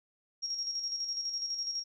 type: tone with tremolo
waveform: sine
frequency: 5588 Hz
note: F8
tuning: in tune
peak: -31 dBFS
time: 0.42-1.84 s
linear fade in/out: 20 ms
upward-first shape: square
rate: 12 Hz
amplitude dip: 45%
effects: none